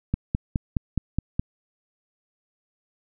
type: click train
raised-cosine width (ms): 5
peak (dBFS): -10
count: 7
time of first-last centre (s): 0.14-1.395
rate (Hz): 4.78
effects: none